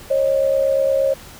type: tone pair together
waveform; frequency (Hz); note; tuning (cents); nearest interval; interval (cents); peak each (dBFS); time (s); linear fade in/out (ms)
sine; 544 / 612.6; C#5 / D#5; -33 / -27; major second; 206; -15 / -21; 0.1-1.14; 10
effects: pink hiss -40 dBFS RMS until 1.39 s